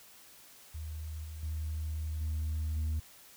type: tone with level steps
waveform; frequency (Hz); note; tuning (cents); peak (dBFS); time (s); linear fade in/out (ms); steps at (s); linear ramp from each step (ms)
sine; 77.78; D#2; 0; -37 / -40 / -32 / -29 / -27; 0.74-3; 10; 1.24 / 1.43 / 2.21 / 2.76; 2
effects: tanh soft clip ceiling -29 dBFS + white hiss -56 dBFS RMS until 3.36 s